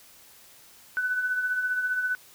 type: tone with tremolo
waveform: sine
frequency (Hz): 1498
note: F#6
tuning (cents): +21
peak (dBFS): -22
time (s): 0.97-2.15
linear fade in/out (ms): 0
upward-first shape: triangle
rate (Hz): 15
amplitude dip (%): 55
effects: white hiss -53 dBFS RMS until 2.34 s